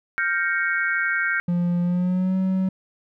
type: chord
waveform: sine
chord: G half-diminished seventh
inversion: third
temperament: equal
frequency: 1396.9 / 1568 / 1864.7 / 2217 Hz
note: F6 / G6 / Bb6 / Db7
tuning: 0 / 0 / 0 / 0 cents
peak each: -26 / -23 / -28 / -28 dBFS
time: 0.18-1.4 s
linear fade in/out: 0 ms
type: tone with pitch glide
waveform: triangle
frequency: 174.8 to 188.43 Hz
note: F3 to F#3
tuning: +2 to +32 cents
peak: -17 dBFS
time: 1.48-2.69 s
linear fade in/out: 5 ms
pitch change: +130 cents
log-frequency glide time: 1.82-2.36 s
effects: none